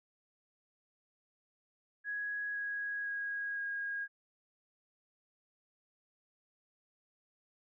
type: tone with pitch steps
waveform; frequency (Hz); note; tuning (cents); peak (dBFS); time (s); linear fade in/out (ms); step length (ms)
sine; 1666 / 1655.4 / 1645 / 1634.5; G#6 / G#6 / G#6 / G#6; +5 / -6 / -17 / -28; -35; 2.04-4.08; 50; 510
effects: none